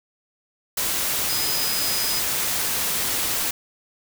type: tone in noise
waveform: sine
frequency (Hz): 5000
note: D#8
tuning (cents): +8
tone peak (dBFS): -27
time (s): 1.29-2.2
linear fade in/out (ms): 5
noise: white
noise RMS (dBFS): -24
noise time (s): 0.77-3.51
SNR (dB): -6
effects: none